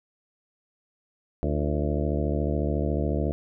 harmonic tone with a mistuned harmonic, 74 Hz, D2, 14 cents sharp, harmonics 1 / 2 / 3 / 4 / 5 / 6 / 7 / 8 / 9, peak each -27 / -30 / -32 / -33 / -34 / -35 / -35 / -36 / -37 dBFS, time 1.43-3.32 s, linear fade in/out 0 ms, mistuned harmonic 5, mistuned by -84 cents, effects none

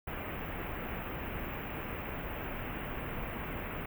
pink band-stop noise, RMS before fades -39 dBFS, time 0.07-3.86 s, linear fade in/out 5 ms, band 2800 to 15000 Hz, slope 48 dB/octave, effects none

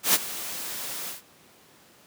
white noise with ADSR envelope, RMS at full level -18 dBFS, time 0.03-1.22 s, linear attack 110 ms, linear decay 35 ms, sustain -16 dB, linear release 140 ms, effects pink hiss -55 dBFS RMS until 2.06 s + high-pass 150 Hz 12 dB/octave

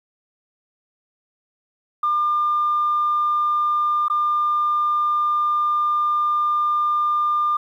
sine tone with dropouts, 1200 Hz, D6, 37 cents sharp, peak -16 dBFS, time 2.03-7.57 s, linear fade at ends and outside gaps 5 ms, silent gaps 4.083-4.099 s, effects tanh soft clip ceiling -12 dBFS + 9-bit

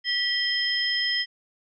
sine tone cluster, 1951 / 3164 / 5140 Hz, B6 / G7 / E8, -22 / +15 / -45 cents, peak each -27 dBFS, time 0.04-1.26 s, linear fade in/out 50 ms, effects none

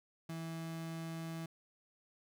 35% pulse tone, 163.8 Hz, E3, 11 cents flat, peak -39 dBFS, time 0.29-1.46 s, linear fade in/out 5 ms, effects none

